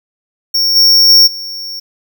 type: tone with level steps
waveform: square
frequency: 5500 Hz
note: F8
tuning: 27 cents flat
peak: -10 / -5 / -3 / -22 dBFS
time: 0.54-1.8 s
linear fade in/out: 10 ms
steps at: 0.75 / 1.08 / 1.26 s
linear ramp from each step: 20 ms
effects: 7-bit